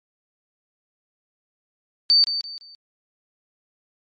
sine tone with echo, 4579 Hz, D8, 45 cents flat, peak -12 dBFS, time 2.1-2.24 s, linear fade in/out 0 ms, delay 170 ms, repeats 3, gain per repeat -10 dB, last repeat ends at 2.75 s, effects MP3 48 kbps

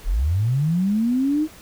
sine linear sweep, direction up, 30.87 to 317.6 Hz, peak -17 dBFS, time 0.04-1.48 s, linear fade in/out 50 ms, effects pink hiss -45 dBFS RMS until 1.61 s

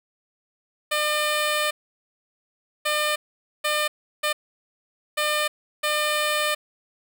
10% pulse tone bursts at uneven times, 602 Hz, D5, 43 cents sharp, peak -13 dBFS, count 6, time 0.91-1.71 / 2.85-3.16 / 3.64-3.88 / 4.23-4.33 / 5.17-5.48 / 5.83-6.55 s, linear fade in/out 10 ms, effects none

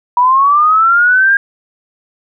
sine linear sweep, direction up, 965 to 1624 Hz, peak -6 dBFS, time 0.17-1.37 s, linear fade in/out 2 ms, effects none

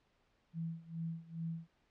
sine tone with tremolo, 164.81 Hz, E3, in tune, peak -36 dBFS, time 0.53-1.68 s, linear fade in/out 50 ms, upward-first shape sine, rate 2.4 Hz, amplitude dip 90%, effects pink hiss -75 dBFS RMS until 1.9 s + low-pass 4000 Hz 12 dB/octave

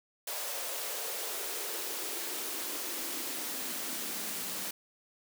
white noise with high-pass filter sweep, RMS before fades -37 dBFS, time 0.27-4.71 s, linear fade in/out 5 ms, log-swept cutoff 570 to 200 Hz, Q 3, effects none

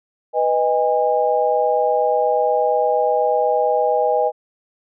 sine chord, G# minor, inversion first, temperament equal with one note detuned, 493.9 / 622.3 / 814.9 Hz, B4 / D#5 / G#5, 0 / 0 / -33 cents, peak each -19 dBFS, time 0.33-4.32 s, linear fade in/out 50 ms, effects none

